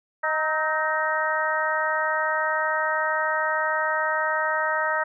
harmonic tone with a mistuned harmonic, 311.1 Hz, D#4, in tune, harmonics 2 / 3 / 4 / 5 / 6, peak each -28 / -28 / -28 / -28 / -28 dBFS, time 0.23-5.04 s, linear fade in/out 10 ms, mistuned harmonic 4, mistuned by +45 cents, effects none

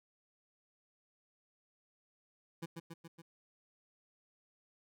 25% pulse tone with echo, 166.3 Hz, E3, 16 cents sharp, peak -36 dBFS, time 2.62-2.66 s, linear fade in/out 10 ms, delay 140 ms, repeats 4, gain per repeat -3 dB, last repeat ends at 3.22 s, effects none

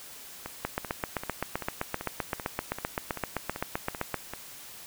two click trains, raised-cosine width 0.5 ms, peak -13 / -20 dBFS, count 28 / 11, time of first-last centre 0.65-4.143 / 0.46-4.336 s, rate 7.73 / 2.58 Hz, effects white hiss -46 dBFS RMS until 4.86 s

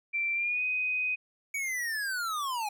sine tone with pitch glide, 2349 to 2503 Hz, D7 to D#7, 0 to +10 cents, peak -27 dBFS, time 0.13-1.16 s, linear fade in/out 20 ms, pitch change +110 cents, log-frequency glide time 0.34-0.63 s
square linear sweep, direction down, 2277 to 808 Hz, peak -31 dBFS, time 1.54-2.69 s, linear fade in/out 5 ms
effects none

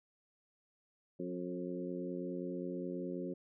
harmonic tone with a mistuned harmonic, 89.5 Hz, F2, 43 cents sharp, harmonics 2 / 3 / 4 / 5 / 6, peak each -43 / -43 / -42 / -48 / -47 dBFS, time 1.19-3.34 s, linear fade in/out 10 ms, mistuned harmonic 5, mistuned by -16 cents, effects none

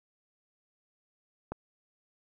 click, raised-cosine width 1 ms, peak -21 dBFS, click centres 1.52 s, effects none

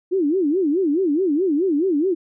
sine tone with vibrato, 332.3 Hz, E4, 14 cents sharp, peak -16 dBFS, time 0.11-2.15 s, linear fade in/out 20 ms, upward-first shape sine, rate 4.7 Hz, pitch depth 280 cents each way, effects none

